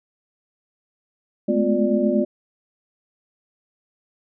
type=tone cluster; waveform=sine; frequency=211 / 219.6 / 251.9 / 353.6 / 589 Hz; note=G#3 / A3 / B3 / F4 / D5; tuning=+28 / -3 / +34 / +22 / +5 cents; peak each=-23 dBFS; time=1.48-2.25 s; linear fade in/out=10 ms; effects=none